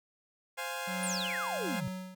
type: chord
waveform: 15% pulse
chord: F minor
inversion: second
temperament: equal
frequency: 523.3 / 698.5 / 830.6 Hz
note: C5 / F5 / Ab5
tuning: 0 / 0 / 0 cents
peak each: -33 / -35 / -33 dBFS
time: 0.57-1.81 s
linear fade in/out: 20 ms
type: tone with tremolo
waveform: square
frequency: 185.6 Hz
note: F#3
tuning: 6 cents sharp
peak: -36 dBFS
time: 0.87-2.15 s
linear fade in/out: 10 ms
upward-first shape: sine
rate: 1.3 Hz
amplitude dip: 85%
type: exponential sweep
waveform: sine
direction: down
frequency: 9956 to 114 Hz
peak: -34 dBFS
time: 1.03-1.88 s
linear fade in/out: 0 ms
effects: none

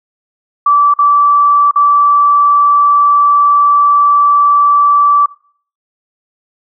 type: tone with dropouts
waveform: sine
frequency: 1159 Hz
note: D6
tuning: 23 cents flat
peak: -5 dBFS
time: 0.66-5.26 s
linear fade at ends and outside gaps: 5 ms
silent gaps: 0.939-0.988 / 1.712-1.758 s
effects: noise-tail reverb RT60 0.5 s tail -21 dB re dry

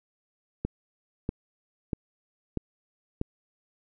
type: click train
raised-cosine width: 3 ms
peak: -15 dBFS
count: 5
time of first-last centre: 0.65-3.214 s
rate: 1.56 Hz
effects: none

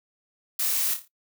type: noise with echo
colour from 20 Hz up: blue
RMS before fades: -26 dBFS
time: 0.59-0.94 s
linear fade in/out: 5 ms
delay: 28 ms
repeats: 5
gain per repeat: -7 dB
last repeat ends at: 1.08 s
effects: noise-tail reverb RT60 0.1 s tail -17 dB re dry

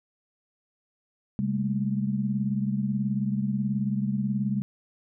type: tone cluster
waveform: sine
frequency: 134.1 / 201.4 / 219.9 Hz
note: C3 / G3 / A3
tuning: +43 / +47 / -1 cents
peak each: -30 / -26 / -32 dBFS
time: 1.39-4.62 s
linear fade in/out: 0 ms
effects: none

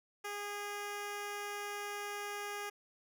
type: tone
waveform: 10% pulse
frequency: 410 Hz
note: G#4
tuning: 22 cents flat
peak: -31 dBFS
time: 0.24-2.7 s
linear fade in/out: 10 ms
effects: none

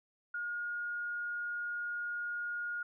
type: tone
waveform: sine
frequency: 1430 Hz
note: F6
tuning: 41 cents sharp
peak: -35 dBFS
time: 0.34-2.83 s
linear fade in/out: 5 ms
effects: none

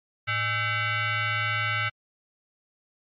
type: tone with frequency modulation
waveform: sine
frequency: 110 Hz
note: A2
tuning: in tune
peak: -24 dBFS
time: 0.27-1.9 s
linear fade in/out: 20 ms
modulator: 717 Hz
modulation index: 3.6
effects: AAC 64 kbps

